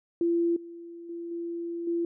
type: tone with level steps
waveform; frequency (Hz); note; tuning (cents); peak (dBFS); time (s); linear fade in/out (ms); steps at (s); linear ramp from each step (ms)
sine; 340; F4; -46; -22 / -40 / -34 / -31 / -25; 0.21-2.05; 2; 0.56 / 1.09 / 1.31 / 1.87; 5
effects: none